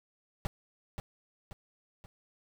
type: noise with echo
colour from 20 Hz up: brown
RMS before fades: -32 dBFS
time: 0.45-0.47 s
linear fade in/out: 0 ms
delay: 530 ms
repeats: 3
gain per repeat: -6 dB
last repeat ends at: 2.06 s
effects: none